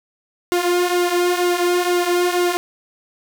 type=tone with flanger; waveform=sawtooth; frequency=354 Hz; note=F4; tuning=23 cents sharp; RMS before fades=-18 dBFS; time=0.52-2.57 s; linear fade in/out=0 ms; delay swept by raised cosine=1.6 to 4.6 ms; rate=2.1 Hz; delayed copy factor=-0.65; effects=none